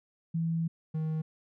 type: tone pair in turn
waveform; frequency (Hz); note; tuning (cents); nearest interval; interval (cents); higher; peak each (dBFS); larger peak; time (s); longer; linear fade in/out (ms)
sine / triangle; 164.81 / 157.46; E3 / D#3; 0 / +21; minor second; 79; first; -27; neither; 0.34-0.68 / 0.94-1.22; first; 10
effects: none